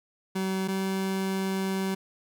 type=tone pair in turn; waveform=30% pulse; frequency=190 / 191.65 Hz; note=F#3 / G3; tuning=+46 / -39 cents; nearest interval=unison; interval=15 cents; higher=second; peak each=-24 dBFS; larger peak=neither; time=0.35-0.68 / 0.68-1.95 s; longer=second; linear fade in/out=10 ms; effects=none